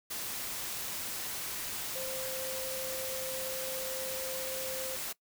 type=tone in noise; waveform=sine; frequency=523.3 Hz; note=C5; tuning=in tune; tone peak=-39 dBFS; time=1.95-4.96 s; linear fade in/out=10 ms; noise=white; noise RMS=-38 dBFS; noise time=0.1-5.13 s; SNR=-4 dB; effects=noise-tail reverb RT60 0.1 s tail -21 dB re dry